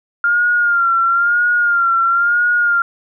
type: tone with vibrato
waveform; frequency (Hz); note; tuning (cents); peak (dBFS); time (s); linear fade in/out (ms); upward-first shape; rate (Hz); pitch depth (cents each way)
sine; 1400; F6; +4; -11; 0.24-2.82; 2; sine; 1; 53
effects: none